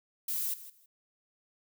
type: noise with echo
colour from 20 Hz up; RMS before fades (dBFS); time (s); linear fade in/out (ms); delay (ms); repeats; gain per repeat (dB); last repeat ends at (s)
violet; -33; 0.28-0.54; 5; 160; 2; -15; 0.86
effects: none